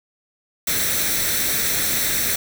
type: noise with comb filter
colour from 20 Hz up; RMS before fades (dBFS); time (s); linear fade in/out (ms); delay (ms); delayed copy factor
white; -21; 0.67-2.36; 5; 0.51; +0.6
effects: none